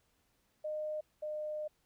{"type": "tone pair in turn", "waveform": "sine", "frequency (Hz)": [612, 608.1], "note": ["D#5", "D#5"], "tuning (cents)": [-29, -40], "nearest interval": "unison", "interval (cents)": 11, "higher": "first", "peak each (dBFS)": [-35, -36], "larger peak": "first", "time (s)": [[0.64, 1.01], [1.22, 1.68]], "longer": "second", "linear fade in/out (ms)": 10, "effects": ["pink hiss -75 dBFS RMS until 1.85 s"]}